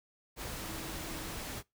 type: tone in noise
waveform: sine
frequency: 322.3 Hz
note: E4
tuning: 39 cents flat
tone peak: -48 dBFS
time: 0.6-1.38 s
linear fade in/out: 50 ms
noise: pink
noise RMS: -41 dBFS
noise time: 0.36-1.63 s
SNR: -10 dB
effects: noise-tail reverb RT60 0.2 s tail -23 dB re dry

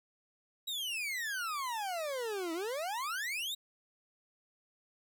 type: exponential two-way sweep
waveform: 40% pulse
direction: down then up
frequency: 3894 to 318.3 to 3894 Hz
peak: -34 dBFS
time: 0.67-3.55 s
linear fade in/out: 10 ms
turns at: 2.53 s
effects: none

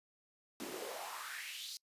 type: noise with high-pass filter sweep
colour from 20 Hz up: pink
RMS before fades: -45 dBFS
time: 0.6-1.77 s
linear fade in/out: 0 ms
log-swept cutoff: 250 to 4900 Hz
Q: 3.7
effects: noise-tail reverb RT60 0.1 s tail -26 dB re dry + resampled to 32000 Hz

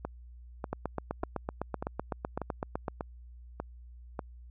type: two click trains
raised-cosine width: 1 ms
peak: -20 / -18 dBFS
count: 8 / 18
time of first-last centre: 0.05-4.192 / 0.73-2.882 s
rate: 1.69 / 7.9 Hz
effects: added 60 Hz sine -47 dBFS peak until 4.5 s

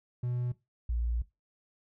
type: tone pair in turn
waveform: triangle / sine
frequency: 122.8 / 58.37 Hz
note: B2 / A#1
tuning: -9 / +3 cents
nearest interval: octave + minor second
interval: 1288 cents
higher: first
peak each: -28 dBFS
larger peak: neither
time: 0.23-0.52 / 0.89-1.22 s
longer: second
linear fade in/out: 5 ms
effects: noise-tail reverb RT60 0.2 s tail -17 dB re dry

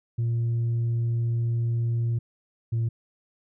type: tone pair in turn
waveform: sine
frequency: 116.8 / 114.86 Hz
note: A#2 / A#2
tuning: +4 / -25 cents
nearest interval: unison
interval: 29 cents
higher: first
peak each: -20 dBFS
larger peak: neither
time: 0.18-2.19 / 2.72-2.89 s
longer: first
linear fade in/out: 10 ms
effects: tanh soft clip ceiling -21 dBFS

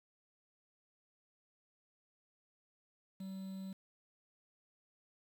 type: tone with quantisation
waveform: triangle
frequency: 191.6 Hz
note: G3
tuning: 39 cents flat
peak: -40 dBFS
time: 3.2-3.73 s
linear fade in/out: 5 ms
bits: 10
effects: none

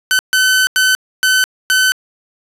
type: tone bursts at uneven times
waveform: sawtooth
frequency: 1519 Hz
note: F#6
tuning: 45 cents sharp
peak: -6 dBFS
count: 5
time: 0.11-0.19 / 0.33-0.67 / 0.76-0.95 / 1.23-1.44 / 1.7-1.92 s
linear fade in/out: 0 ms
effects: resampled to 32000 Hz + 7-bit

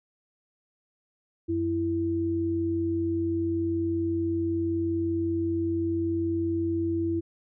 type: tone pair together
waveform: sine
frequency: 92.8 / 332.4 Hz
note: F#2 / E4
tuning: +6 / +15 cents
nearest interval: octave + minor seventh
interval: 2209 cents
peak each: -32 / -25 dBFS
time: 1.48-7.21 s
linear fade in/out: 20 ms
effects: none

